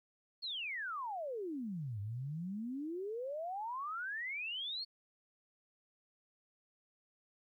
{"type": "exponential two-way sweep", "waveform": "sine", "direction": "down then up", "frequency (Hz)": [4435, 98, 4435], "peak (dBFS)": -38, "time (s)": [0.42, 4.85], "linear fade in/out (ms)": 20, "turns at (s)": 2, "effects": ["13-bit"]}